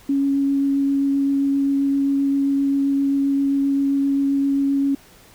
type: tone with vibrato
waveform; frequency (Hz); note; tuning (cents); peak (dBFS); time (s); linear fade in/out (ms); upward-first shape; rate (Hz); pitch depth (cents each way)
sine; 277.2; C#4; 0; -16; 0.09-4.95; 5; triangle; 7.6; 10
effects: pink hiss -49 dBFS RMS until 5.34 s